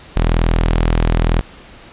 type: tone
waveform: sawtooth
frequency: 41 Hz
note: E1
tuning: 9 cents flat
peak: -8 dBFS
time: 0.16-1.41 s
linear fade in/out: 0 ms
effects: pink hiss -40 dBFS RMS until 1.92 s + resampled to 8000 Hz